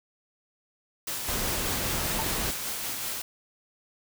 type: noise with tremolo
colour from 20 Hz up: white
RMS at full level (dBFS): -32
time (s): 1.07-3.22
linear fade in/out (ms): 5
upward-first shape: sine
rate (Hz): 5.1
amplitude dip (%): 25
type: noise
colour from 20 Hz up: pink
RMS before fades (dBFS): -31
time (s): 1.28-2.51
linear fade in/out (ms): 5
type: tone with exponential decay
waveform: sine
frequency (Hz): 889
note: A5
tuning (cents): +18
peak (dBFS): -26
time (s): 2.19-2.31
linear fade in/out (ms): 0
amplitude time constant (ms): 25
effects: none